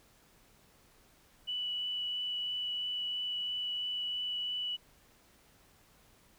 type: tone with vibrato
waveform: sine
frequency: 2960 Hz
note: F#7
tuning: in tune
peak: -33 dBFS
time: 1.47-4.77 s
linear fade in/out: 20 ms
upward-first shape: triangle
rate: 3 Hz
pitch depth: 9 cents each way
effects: pink hiss -64 dBFS RMS until 6.38 s